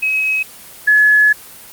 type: tone pair in turn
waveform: sine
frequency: 2553 / 1703.9 Hz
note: D#7 / G#6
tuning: +44 / +44 cents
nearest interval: perfect fifth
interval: 700 cents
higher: first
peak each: -13 / -7 dBFS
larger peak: second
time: 0.02-0.43 / 0.87-1.33 s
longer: second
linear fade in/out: 10 ms
effects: white hiss -37 dBFS RMS until 1.72 s + Opus 24 kbps